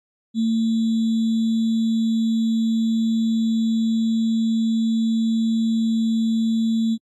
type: tone with sample-and-hold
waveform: sine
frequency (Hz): 225.1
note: A3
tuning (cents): +40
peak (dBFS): -17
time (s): 0.34-6.98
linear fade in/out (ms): 50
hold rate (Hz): 3675
effects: low-pass 6000 Hz 12 dB/octave + AAC 64 kbps